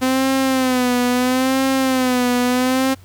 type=tone with vibrato; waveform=sawtooth; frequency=256.2 Hz; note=C4; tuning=36 cents flat; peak=-11 dBFS; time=0.01-2.95 s; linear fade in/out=20 ms; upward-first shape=sine; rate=0.75 Hz; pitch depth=71 cents each way; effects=added 93 Hz sine -41 dBFS peak until 3.04 s + pink hiss -51 dBFS RMS until 3.04 s